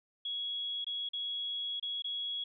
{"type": "tone with dropouts", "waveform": "sine", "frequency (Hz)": 3336, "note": "G#7", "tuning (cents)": 7, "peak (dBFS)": -34, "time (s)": [0.25, 2.44], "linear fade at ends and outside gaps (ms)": 5, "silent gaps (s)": [[0.845, 0.866], [1.09, 1.133], [1.798, 1.826], [2.022, 2.043]], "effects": []}